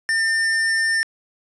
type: tone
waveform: square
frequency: 1802 Hz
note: A6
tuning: 41 cents sharp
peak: -18 dBFS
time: 0.09-1.03 s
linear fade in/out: 0 ms
effects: resampled to 22050 Hz + 8-bit